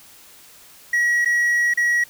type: tone with dropouts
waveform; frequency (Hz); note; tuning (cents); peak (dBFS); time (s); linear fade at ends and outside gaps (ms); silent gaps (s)
triangle; 1914; A#6; +45; -14; 0.93-2.04; 5; 1.248-1.257 / 1.738-1.773
effects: white hiss -47 dBFS RMS until 2.09 s